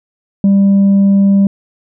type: tone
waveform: sine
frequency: 197.6 Hz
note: G3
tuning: 14 cents sharp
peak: -3 dBFS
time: 0.44-1.47 s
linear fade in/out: 2 ms
effects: tanh soft clip ceiling -5 dBFS